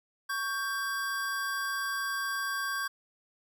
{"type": "tone pair together", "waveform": "square", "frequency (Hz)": [1118, 1581.1], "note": ["C#6", "G6"], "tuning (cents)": [14, 14], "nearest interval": "tritone", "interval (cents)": 600, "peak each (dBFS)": [-36, -33], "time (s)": [0.29, 2.88], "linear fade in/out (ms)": 10, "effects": []}